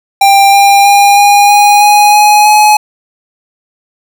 square tone with pitch steps, 792 / 799.4 / 806.8 / 814.3 / 821.8 / 829.5 / 837.2 / 844.9 Hz, G5 / G5 / G5 / G#5 / G#5 / G#5 / G#5 / G#5, +18 / +34 / +50 / -34 / -18 / -2 / +14 / +30 cents, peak -3 dBFS, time 0.21-2.77 s, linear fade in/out 5 ms, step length 320 ms, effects none

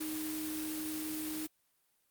sine tone in noise, 311.1 Hz, D#4, in tune, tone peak -37 dBFS, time 0-1.47 s, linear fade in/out 10 ms, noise white, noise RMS -42 dBFS, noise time 0-1.47 s, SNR +2 dB, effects white hiss -75 dBFS RMS until 2.1 s + Opus 32 kbps

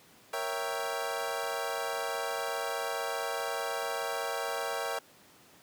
25% pulse chord, A# diminished seventh, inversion none, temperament equal, 466.2 / 554.4 / 659.3 / 784 Hz, A#4 / C#5 / E5 / G5, 0 / 0 / 0 / 0 cents, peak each -34 dBFS, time 0.33-4.99 s, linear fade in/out 5 ms, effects pink hiss -58 dBFS RMS until 5.62 s + high-pass 150 Hz 12 dB/octave

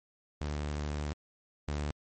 sawtooth tone pair in turn, 74 / 73.53 Hz, D2 / D2, +14 / +3 cents, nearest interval unison, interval 11 cents, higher first, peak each -29 / -28 dBFS, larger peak second, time 0.41-1.13 / 1.68-1.91 s, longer first, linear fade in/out 0 ms, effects MP3 32 kbps

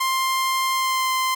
sawtooth tone with pitch glide, 1052 to 1039.9 Hz, C6 to C6, +9 to -11 cents, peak -16 dBFS, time 0-1.35 s, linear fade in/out 10 ms, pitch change -20 cents, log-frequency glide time 0.71-1.11 s, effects none

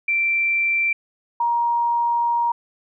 sine tone pair in turn, 2349 / 943.3 Hz, D7 / A#5, 0 / +20 cents, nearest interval octave + major third, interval 1580 cents, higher first, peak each -17 dBFS, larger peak neither, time 0.08-0.93 / 1.4-2.52 s, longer second, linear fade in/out 5 ms, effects none

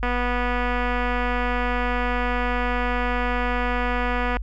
click train, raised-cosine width 0.5 ms, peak -11 dBFS, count 1064, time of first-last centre 0.03-4.369 s, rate 245 Hz, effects added 50 Hz sine -26 dBFS peak until 4.42 s

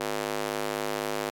square tone with high-pass filter, 52 Hz, G#1, 3 cents sharp, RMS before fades -31 dBFS, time 0-1.3 s, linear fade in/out 5 ms, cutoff 420 Hz, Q 1.1, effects AAC 64 kbps

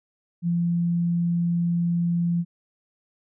sine tone, 171.6 Hz, F3, 30 cents flat, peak -20 dBFS, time 0.42-2.45 s, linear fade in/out 50 ms, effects none

